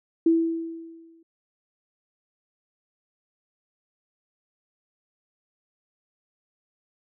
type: tone with exponential decay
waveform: sine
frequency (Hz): 329.6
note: E4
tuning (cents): 0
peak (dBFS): -14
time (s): 0.26-1.23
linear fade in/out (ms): 5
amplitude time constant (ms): 210
effects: none